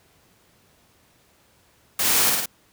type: noise with echo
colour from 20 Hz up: white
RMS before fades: -22 dBFS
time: 1.99-2.3 s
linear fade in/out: 5 ms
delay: 53 ms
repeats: 3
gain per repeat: -2 dB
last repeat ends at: 2.459 s
effects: pink hiss -59 dBFS RMS until 2.72 s + high-pass 60 Hz 12 dB/octave